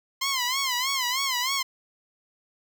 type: tone with vibrato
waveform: 10% pulse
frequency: 1039 Hz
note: C6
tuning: 12 cents flat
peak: -16 dBFS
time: 0.21-1.63 s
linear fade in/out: 10 ms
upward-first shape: sine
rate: 3.2 Hz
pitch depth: 120 cents each way
effects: none